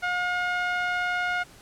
5% pulse tone with low-pass filter, 717 Hz, F5, 45 cents sharp, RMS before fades -27 dBFS, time 0.02-1.44 s, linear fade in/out 20 ms, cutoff 1600 Hz, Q 1.7, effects pink hiss -51 dBFS RMS until 1.61 s + low-pass 12000 Hz 12 dB/octave

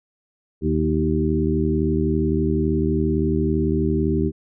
harmonic tone with a mistuned harmonic, 77.78 Hz, D#2, in tune, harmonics 1 / 2 / 3 / 4 / 5, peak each -24 / -24 / -24 / -24 / -24 dBFS, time 0.61-4.32 s, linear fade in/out 50 ms, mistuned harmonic 4, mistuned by +32 cents, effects none

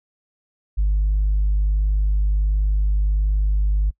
sine tone, 50.7 Hz, G#1, 41 cents flat, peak -14 dBFS, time 0.77-3.91 s, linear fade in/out 20 ms, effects noise-tail reverb RT60 0.1 s tail -26 dB re dry + tanh soft clip ceiling -13 dBFS

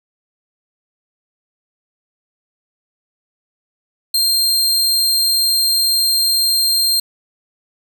sawtooth tone, 4186 Hz, C8, in tune, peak -10 dBFS, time 4.14-7 s, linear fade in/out 5 ms, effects 8-bit

